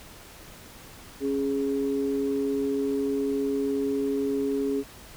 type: tone pair together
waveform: sine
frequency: 275.4 / 415.3 Hz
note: C#4 / G#4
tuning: -11 / 0 cents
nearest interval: perfect fifth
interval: 711 cents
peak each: -26 dBFS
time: 1.2-4.84 s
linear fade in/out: 50 ms
effects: tanh soft clip ceiling -16 dBFS + pink hiss -47 dBFS RMS until 5.16 s